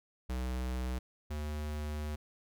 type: tone pair in turn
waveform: square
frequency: 63.1 / 75.19 Hz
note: B1 / D2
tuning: +38 / +41 cents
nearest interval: minor third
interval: 303 cents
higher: second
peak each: -34 / -36 dBFS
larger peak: first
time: 0.29-0.99 / 1.3-2.16 s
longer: second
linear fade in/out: 10 ms
effects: none